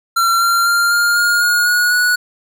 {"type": "tone with pitch steps", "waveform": "square", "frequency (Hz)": [1364, 1378.3, 1392.7, 1407.2, 1421.9, 1436.8, 1451.8, 1467], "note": ["F6", "F6", "F6", "F6", "F6", "F6", "F#6", "F#6"], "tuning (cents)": [-41, -23, -5, 13, 31, 49, -33, -15], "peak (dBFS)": -12, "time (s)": [0.16, 2.16], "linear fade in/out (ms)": 10, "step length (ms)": 250, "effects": []}